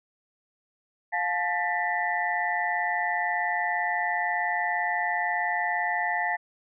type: tone cluster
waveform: sine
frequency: 707 / 864 / 1790 / 1972 Hz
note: F5 / A5 / A6 / B6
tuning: +21 / -32 / +29 / -3 cents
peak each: -30 dBFS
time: 1.12-6.37 s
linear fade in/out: 20 ms
effects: none